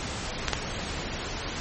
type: clicks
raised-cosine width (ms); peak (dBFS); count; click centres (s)
0.2; -6; 2; 0.483 / 0.533
effects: pink hiss -33 dBFS RMS until 1.6 s + MP3 32 kbps